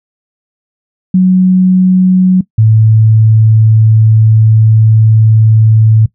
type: tone pair in turn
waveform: sine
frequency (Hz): 185.1 / 110.06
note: F#3 / A2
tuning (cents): +1 / +1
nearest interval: major sixth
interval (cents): 900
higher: first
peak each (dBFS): -3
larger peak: neither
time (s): 1.14-2.41 / 2.58-6.06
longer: second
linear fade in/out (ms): 5
effects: noise-tail reverb RT60 0.1 s tail -19 dB re dry